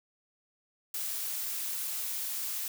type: noise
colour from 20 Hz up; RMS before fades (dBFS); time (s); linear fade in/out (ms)
blue; -35; 0.94-2.68; 2
effects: none